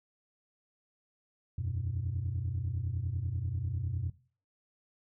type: chord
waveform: sine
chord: E suspended second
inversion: none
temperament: equal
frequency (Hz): 82.41 / 92.5 / 123.47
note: E2 / F#2 / B2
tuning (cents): 0 / 0 / 0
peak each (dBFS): -38 / -33 / -35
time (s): 1.58-4.1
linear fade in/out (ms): 5
effects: noise-tail reverb RT60 0.4 s tail -17 dB re dry + tanh soft clip ceiling -26 dBFS